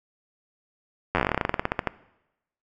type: slowing click train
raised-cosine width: 0.5 ms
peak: -7 dBFS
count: 22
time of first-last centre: 1.15-1.873 s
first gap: 10 ms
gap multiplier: 1.11
effects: noise-tail reverb RT60 0.9 s tail -19 dB re dry

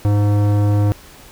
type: tone with tanh clipping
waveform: sine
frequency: 103 Hz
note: G#2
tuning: 14 cents flat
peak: -14 dBFS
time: 0.05-0.92 s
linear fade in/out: 0 ms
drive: 17 dB
effects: pink hiss -42 dBFS RMS until 1.31 s

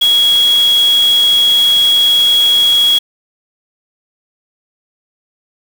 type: tone in noise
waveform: sine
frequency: 3322 Hz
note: G#7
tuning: in tune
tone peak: -7 dBFS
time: 0.01-2.99 s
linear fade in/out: 10 ms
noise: white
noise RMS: -24 dBFS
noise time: 0.01-2.99 s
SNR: +14 dB
effects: none

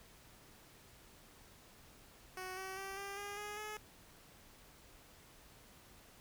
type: tone with pitch steps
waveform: 10% pulse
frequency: 371.4 / 379.9 / 388.5 / 397.4 / 406.4 / 415.7 / 425.2 Hz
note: F#4 / F#4 / G4 / G4 / G#4 / G#4 / G#4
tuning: +7 / +46 / -16 / +24 / -38 / +2 / +41 cents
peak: -35 dBFS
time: 2.37-3.77 s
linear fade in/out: 2 ms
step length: 200 ms
effects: pink hiss -61 dBFS RMS until 6.2 s

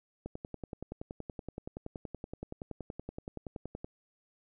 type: click train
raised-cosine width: 2 ms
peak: -26 dBFS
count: 39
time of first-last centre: 0.26-3.845 s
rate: 10.6 Hz
effects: none

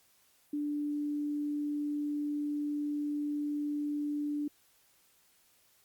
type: tone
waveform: sine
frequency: 293.7 Hz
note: D4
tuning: in tune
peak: -31 dBFS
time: 0.53-4.48 s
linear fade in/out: 5 ms
effects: white hiss -67 dBFS RMS until 5.84 s + Opus 48 kbps

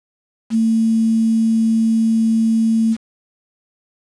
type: tone with quantisation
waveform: sine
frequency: 224.6 Hz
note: A3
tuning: 36 cents sharp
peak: -12 dBFS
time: 0.5-2.97 s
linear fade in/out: 50 ms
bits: 6
effects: resampled to 22050 Hz

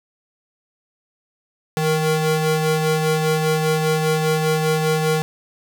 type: ring-modulated tone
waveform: 35% pulse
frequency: 313 Hz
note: D#4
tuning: 10 cents sharp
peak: -12 dBFS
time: 1.77-5.22 s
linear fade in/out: 0 ms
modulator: 154 Hz
effects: none

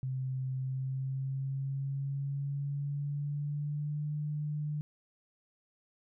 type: tone with pitch glide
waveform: sine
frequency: 130.81 to 149.4 Hz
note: C3 to D3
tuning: 0 to +30 cents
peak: -32 dBFS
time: 0.03-4.81 s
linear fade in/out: 0 ms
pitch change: +230 cents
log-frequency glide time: 0.57-4.1 s
effects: none

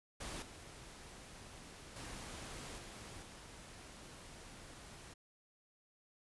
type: noise with level steps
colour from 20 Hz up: pink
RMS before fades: -45 / -54 / -48 / -51 / -54 dBFS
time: 0.2-5.14 s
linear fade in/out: 10 ms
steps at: 0.42 / 1.96 / 2.78 / 3.22 s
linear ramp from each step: 5 ms
effects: resampled to 24000 Hz

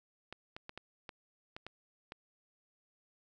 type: clicks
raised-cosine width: 0.3 ms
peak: -28 dBFS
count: 8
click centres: 0.326 / 0.565 / 0.694 / 0.776 / 1.092 / 1.565 / 1.666 / 2.121 s
effects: none

